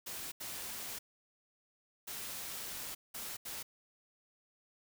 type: noise bursts at uneven times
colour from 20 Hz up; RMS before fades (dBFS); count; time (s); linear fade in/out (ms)
white; -43; 5; 0.06-0.32 / 0.4-0.99 / 2.07-2.95 / 3.14-3.37 / 3.45-3.63; 10
effects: none